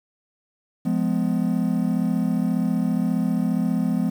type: chord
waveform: triangle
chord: F diminished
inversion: none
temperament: just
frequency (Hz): 174.61 / 209.5 / 251.4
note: F3 / Ab3 / Cb4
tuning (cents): 0 / +15 / +31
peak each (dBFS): -22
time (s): 0.85-4.1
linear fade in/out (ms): 10
effects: 8-bit